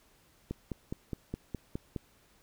click train, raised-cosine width 3 ms, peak -22 dBFS, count 8, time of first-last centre 0.51-1.962 s, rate 4.82 Hz, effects pink hiss -65 dBFS RMS until 2.42 s

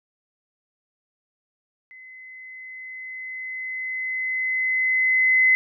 sine tone with level ramp, 2038 Hz, C7, 46 cents flat, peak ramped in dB -42 to -13 dBFS, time 1.91-5.55 s, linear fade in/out 0 ms, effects none

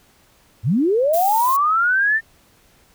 sine linear sweep, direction up, 89.2 to 1817 Hz, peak -14 dBFS, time 0.63-2.21 s, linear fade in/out 50 ms
violet noise, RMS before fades -27 dBFS, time 1.13-1.57 s, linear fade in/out 10 ms
effects pink hiss -55 dBFS RMS until 2.94 s

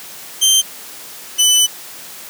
20% pulse tone pair in turn, 3136 / 2998 Hz, G7 / F#7, 0 / +22 cents, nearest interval minor second, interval 78 cents, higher first, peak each -4 dBFS, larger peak neither, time 0.41-0.62 / 1.38-1.67 s, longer second, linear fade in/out 20 ms, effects white hiss -34 dBFS RMS until 2.29 s + high-pass 150 Hz 12 dB/octave

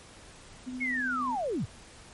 sine tone with tremolo, 253.2 Hz, B3, 43 cents sharp, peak -33 dBFS, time 0.66-1.36 s, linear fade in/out 20 ms, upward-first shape triangle, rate 13 Hz, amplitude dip 35%
sine linear sweep, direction down, 2226 to 68.7 Hz, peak -28 dBFS, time 0.8-1.66 s, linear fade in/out 20 ms
effects pink hiss -51 dBFS RMS until 2.13 s + MP3 48 kbps

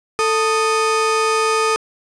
35% pulse tone pair together, 443.2 / 1242 Hz, A4 / D#6, +13 / -3 cents, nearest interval octave + tritone, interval 1784 cents, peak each -16 dBFS, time 0.19-1.76 s, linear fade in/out 0 ms, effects resampled to 22050 Hz + 7-bit

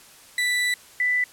35% pulse / sine tone pair in turn, 1975.5 / 1986.9 Hz, B6 / B6, 0 / +10 cents, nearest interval unison, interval 10 cents, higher second, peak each -19 dBFS, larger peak neither, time 0.38-0.74 / 1-1.24 s, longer first, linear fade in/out 2 ms, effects white hiss -49 dBFS RMS until 1.32 s + low-pass 12000 Hz 12 dB/octave

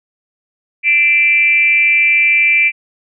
sine tone with frequency modulation, 2349 Hz, D7, in tune, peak -8 dBFS, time 0.83-2.72 s, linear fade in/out 50 ms, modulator 291 Hz, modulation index 0.61, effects none

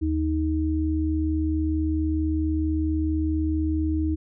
sine tone pair together, 77.78 / 313.3 Hz, D#2 / D#4, 0 / +12 cents, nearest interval 2 octaves, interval 2412 cents, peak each -24 dBFS, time 0.01-4.16 s, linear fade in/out 20 ms, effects none

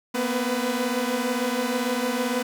sawtooth tone cluster, 235.3 / 253.2 / 499.9 Hz, A#3 / B3 / B4, +16 / +43 / +21 cents, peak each -24 dBFS, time 0.14-2.43 s, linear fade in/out 10 ms, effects none

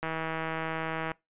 click train, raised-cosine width 0.5 ms, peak -18 dBFS, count 176, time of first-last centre 0.03-1.117 s, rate 161 Hz, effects noise-tail reverb RT60 0.2 s tail -23 dB re dry + resampled to 8000 Hz

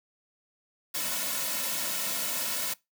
white noise with comb filter, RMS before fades -31 dBFS, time 0.94-2.74 s, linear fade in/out 10 ms, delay 2.5 ms, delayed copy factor -0.75, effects noise-tail reverb RT60 0.2 s tail -22 dB re dry + high-pass 200 Hz 12 dB/octave

